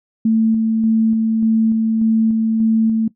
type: tone with tremolo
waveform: sine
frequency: 222.7 Hz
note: A3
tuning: 21 cents sharp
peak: -11 dBFS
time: 0.25-3.08 s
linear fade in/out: 5 ms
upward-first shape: square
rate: 1.7 Hz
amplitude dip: 25%
effects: noise-tail reverb RT60 0.1 s tail -18 dB re dry